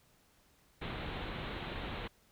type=low-pass noise; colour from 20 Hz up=pink; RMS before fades=-41 dBFS; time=0.81-2.08 s; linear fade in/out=10 ms; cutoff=4000 Hz; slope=96 dB/octave; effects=pink hiss -68 dBFS RMS until 2.31 s